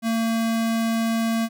square tone, 226.9 Hz, A#3, 47 cents flat, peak -21 dBFS, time 0.02-1.49 s, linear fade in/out 50 ms, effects none

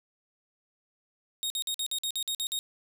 sawtooth tone bursts, 3729 Hz, A#7, in tune, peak -26 dBFS, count 10, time 1.43-2.59 s, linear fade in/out 0 ms, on 71 ms, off 50 ms, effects none

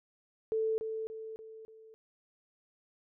sine tone with echo, 441.8 Hz, A4, 7 cents sharp, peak -28 dBFS, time 0.52-0.78 s, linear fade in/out 0 ms, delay 290 ms, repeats 4, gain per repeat -6 dB, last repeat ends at 1.94 s, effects none

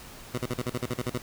15% pulse tone bursts, 123.47 Hz, B2, in tune, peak -21 dBFS, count 11, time 0.34-1.179 s, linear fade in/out 5 ms, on 39 ms, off 41 ms, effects pink hiss -46 dBFS RMS until 1.22 s

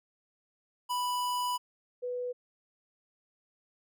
square / sine tone pair in turn, 987.8 / 493.9 Hz, B5 / B4, 0 / 0 cents, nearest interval octave, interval 1200 cents, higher first, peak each -30 / -32 dBFS, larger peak first, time 0.89-1.58 / 2.02-2.33 s, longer first, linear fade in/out 20 ms, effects none

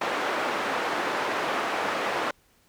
white band-pass noise, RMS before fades -28 dBFS, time 0.01-2.31 s, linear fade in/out 5 ms, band 320 to 1400 Hz, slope 12 dB/octave, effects pink hiss -63 dBFS RMS until 2.68 s

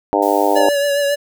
harmonic tone, 100.9 Hz, G#2, 49 cents flat, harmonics 3 / 4 / 5 / 6 / 7 / 8 / 9, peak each -20 / -20 / -20 / -20 / -20 / -20 / -20 dBFS, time 0.13-0.69 s, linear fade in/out 0 ms
blue noise, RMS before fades -33 dBFS, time 0.22-0.59 s, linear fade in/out 5 ms
square tone with vibrato, 570 Hz, C#5, 48 cents sharp, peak -15 dBFS, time 0.55-1.16 s, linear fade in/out 20 ms, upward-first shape triangle, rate 7.3 Hz, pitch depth 33 cents each way
effects none

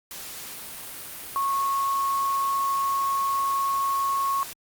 sine tone in noise, 1098 Hz, C#6, 17 cents flat, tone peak -22 dBFS, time 1.36-4.43 s, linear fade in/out 0 ms, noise white, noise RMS -38 dBFS, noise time 0.11-4.53 s, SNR +13 dB, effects Opus 48 kbps

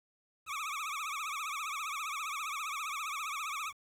25% pulse tone with vibrato, 1200 Hz, D6, 37 cents sharp, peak -32 dBFS, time 0.46-3.73 s, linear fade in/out 50 ms, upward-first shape triangle, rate 15 Hz, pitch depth 180 cents each way, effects low-pass 12000 Hz 12 dB/octave + 10-bit

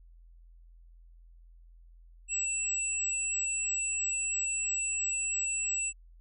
sine tone pair together, 2693 / 7799 Hz, E7 / B8, +36 / -23 cents, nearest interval octave + tritone, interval 1841 cents, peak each -37 / -30 dBFS, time 2.28-5.93 s, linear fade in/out 50 ms, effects added 42 Hz sine -52 dBFS peak until 6.2 s

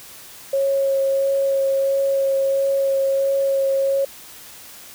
sine tone with vibrato, 546 Hz, C#5, 26 cents flat, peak -16 dBFS, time 0.53-4.05 s, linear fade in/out 5 ms, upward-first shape sine, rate 1.5 Hz, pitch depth 10 cents each way, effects white hiss -41 dBFS RMS until 4.94 s

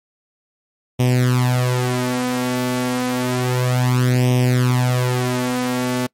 sawtooth tone with flanger, 125.3 Hz, B2, 25 cents sharp, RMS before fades -18 dBFS, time 0.99-6.07 s, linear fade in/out 10 ms, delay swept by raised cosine 0.34 to 4.54 ms, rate 0.3 Hz, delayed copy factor +0.8, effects noise-tail reverb RT60 0.1 s tail -24 dB re dry + MP3 64 kbps

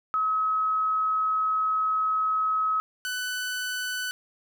sine / sawtooth tone pair in turn, 1280 / 1496.5 Hz, D#6 / F#6, +49 / +19 cents, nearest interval minor third, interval 270 cents, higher second, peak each -22 / -25 dBFS, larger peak first, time 0.14-2.8 / 3.05-4.11 s, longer first, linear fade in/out 0 ms, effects none

